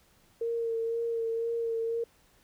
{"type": "tone with vibrato", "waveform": "sine", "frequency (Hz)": 459.6, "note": "A#4", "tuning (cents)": -25, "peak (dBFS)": -28, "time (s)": [0.41, 2.04], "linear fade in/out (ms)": 5, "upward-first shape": "sine", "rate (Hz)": 2, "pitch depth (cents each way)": 21, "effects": ["pink hiss -64 dBFS RMS until 2.43 s"]}